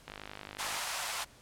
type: click train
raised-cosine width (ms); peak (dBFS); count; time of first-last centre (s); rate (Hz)
0.3; -26; 36; 0.08-0.765; 51.1
type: high-pass noise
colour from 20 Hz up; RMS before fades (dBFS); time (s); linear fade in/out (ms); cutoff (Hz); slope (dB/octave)
pink; -36; 0.58-1.25; 20; 730; 24
effects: pink hiss -58 dBFS RMS until 1.41 s + low-pass 11000 Hz 12 dB/octave